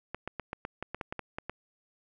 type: clicks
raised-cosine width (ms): 0.5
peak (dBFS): -20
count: 12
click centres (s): 0.146 / 0.276 / 0.397 / 0.531 / 0.651 / 0.826 / 0.946 / 1.012 / 1.125 / 1.193 / 1.385 / 1.496
effects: none